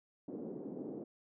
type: band-pass noise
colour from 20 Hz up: white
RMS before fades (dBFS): -44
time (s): 0.28-1.04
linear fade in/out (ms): 5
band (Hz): 190 to 410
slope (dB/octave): 24
effects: none